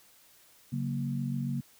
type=chord; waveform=sine; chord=F# major; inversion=second; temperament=equal; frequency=138.59 / 185 / 233.1 Hz; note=C#3 / F#3 / A#3; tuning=0 / 0 / 0 cents; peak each=-32 / -38 / -34 dBFS; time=0.72-1.61 s; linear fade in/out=10 ms; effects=white hiss -60 dBFS RMS until 1.79 s